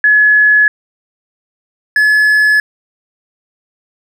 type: tone pair in turn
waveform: sine / triangle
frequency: 1700 / 1709.5 Hz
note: G#6 / G#6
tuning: +40 / +50 cents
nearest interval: unison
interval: 10 cents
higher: second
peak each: -5 dBFS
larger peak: neither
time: 0.04-0.68 / 1.96-2.6 s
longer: neither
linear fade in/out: 2 ms
effects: none